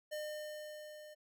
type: tone with level ramp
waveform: square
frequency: 606 Hz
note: D#5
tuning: 46 cents flat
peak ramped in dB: -39 to -52 dBFS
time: 0.11-1.15 s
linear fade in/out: 20 ms
effects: none